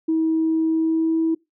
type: tone with pitch glide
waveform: sine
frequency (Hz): 321.3 to 324.8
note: E4 to E4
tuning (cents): -44 to -26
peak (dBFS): -16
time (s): 0.08-1.35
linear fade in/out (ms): 10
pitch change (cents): +18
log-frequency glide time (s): 0.66-1.2
effects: noise-tail reverb RT60 0.2 s tail -24 dB re dry + tanh soft clip ceiling -12 dBFS

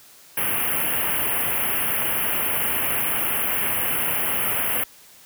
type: band-stop noise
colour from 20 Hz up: white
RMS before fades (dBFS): -23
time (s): 0.37-4.84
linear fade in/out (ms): 5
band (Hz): 3100 to 10000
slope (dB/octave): 96
effects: white hiss -49 dBFS RMS until 5.25 s + high-pass 60 Hz 12 dB/octave

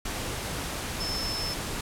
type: tone in noise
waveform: sine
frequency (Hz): 5270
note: E8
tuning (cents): -1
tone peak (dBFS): -31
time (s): 1-1.54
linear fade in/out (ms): 5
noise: pink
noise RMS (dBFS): -33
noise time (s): 0.05-1.81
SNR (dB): -1
effects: low-pass 12000 Hz 12 dB/octave

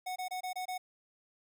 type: tone bursts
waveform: square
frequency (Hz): 737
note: F#5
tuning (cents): -7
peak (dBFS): -36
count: 6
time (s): 0.06-0.78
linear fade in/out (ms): 10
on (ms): 100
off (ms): 24
effects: none

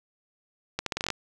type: accelerating click train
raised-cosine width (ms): 0.2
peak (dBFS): -11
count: 9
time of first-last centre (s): 0.79-1.103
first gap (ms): 73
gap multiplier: 0.81
effects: none

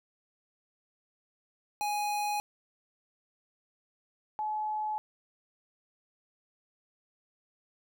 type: tone pair in turn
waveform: square / sine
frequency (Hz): 830.6 / 854.9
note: G#5 / G#5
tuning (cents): 0 / +50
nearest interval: unison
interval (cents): 50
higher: second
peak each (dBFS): -30 / -30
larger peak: neither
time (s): 1.81-2.4 / 4.39-4.98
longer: neither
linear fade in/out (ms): 0
effects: none

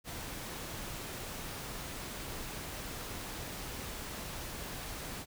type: noise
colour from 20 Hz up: pink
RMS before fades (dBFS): -42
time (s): 0.04-5.26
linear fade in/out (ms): 50
effects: none

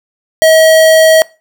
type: tone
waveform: square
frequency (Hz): 639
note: D#5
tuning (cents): +46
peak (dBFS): -4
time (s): 0.42-1.22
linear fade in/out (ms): 0
effects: noise-tail reverb RT60 0.3 s tail -22 dB re dry

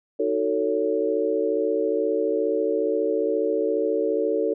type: chord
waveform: sine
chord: D# half-diminished seventh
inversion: none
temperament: just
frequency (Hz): 311.1 / 373.4 / 448 / 560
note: D#4 / F#4 / A4 / C#5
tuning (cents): 0 / +16 / +31 / +18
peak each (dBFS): -28 / -28 / -23 / -27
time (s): 0.19-4.54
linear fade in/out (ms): 10
effects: none

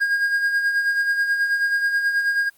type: tone with tremolo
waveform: triangle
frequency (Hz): 1626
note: G#6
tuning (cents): -37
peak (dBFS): -14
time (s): 0-2.5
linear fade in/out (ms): 20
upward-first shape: sine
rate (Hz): 9.3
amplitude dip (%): 50
effects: white hiss -57 dBFS RMS until 2.57 s + Opus 32 kbps

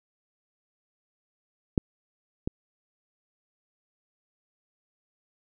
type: clicks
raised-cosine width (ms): 3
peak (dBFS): -8 / -15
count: 2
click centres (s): 1.778 / 2.475
effects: none

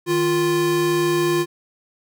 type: tone pair together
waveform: square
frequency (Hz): 155.56 / 349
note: D#3 / F4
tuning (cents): 0 / -1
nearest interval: octave + major second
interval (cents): 1399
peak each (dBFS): -27 / -18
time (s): 0.06-1.46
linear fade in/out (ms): 50
effects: none

